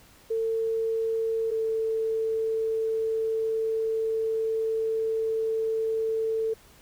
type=tone pair in turn; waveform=sine; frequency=450 / 445.1 Hz; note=A4 / A4; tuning=+39 / +20 cents; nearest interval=unison; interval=19 cents; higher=first; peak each=-24 dBFS; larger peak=neither; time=0.3-1.51 / 1.51-6.54 s; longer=second; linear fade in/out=10 ms; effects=pink hiss -55 dBFS RMS until 6.81 s